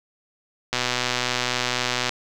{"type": "click train", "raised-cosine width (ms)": 0.2, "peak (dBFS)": -5, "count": 170, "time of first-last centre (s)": [0.73, 2.093], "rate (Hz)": 124, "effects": []}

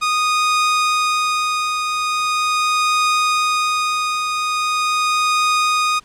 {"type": "tone with tremolo", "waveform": "sawtooth", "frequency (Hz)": 1238, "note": "D#6", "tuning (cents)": -9, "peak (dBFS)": -10, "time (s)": [0.01, 6], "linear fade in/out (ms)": 20, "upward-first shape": "triangle", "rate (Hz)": 0.41, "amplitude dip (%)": 45, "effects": ["pink hiss -51 dBFS RMS until 6.04 s", "low-pass 8000 Hz 12 dB/octave"]}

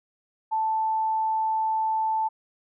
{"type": "tone", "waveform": "sine", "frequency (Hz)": 880, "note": "A5", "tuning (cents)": 0, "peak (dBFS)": -22, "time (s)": [0.51, 2.29], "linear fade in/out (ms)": 20, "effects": []}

